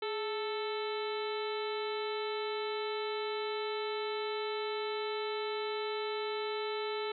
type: harmonic tone with a mistuned harmonic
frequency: 440 Hz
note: A4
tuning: in tune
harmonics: 1 / 2 / 3 / 4 / 5 / 6 / 7 / 8 / 9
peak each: -35 / -42 / -43 / -50 / -46 / -50 / -48 / -51 / -46 dBFS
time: 0.02-7.12 s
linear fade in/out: 5 ms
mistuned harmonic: 1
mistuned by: -75 cents
effects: none